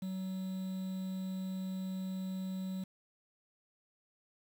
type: tone with quantisation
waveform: triangle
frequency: 188.3 Hz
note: F#3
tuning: 31 cents sharp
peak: -34 dBFS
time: 0.02-2.84 s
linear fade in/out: 5 ms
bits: 9
effects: none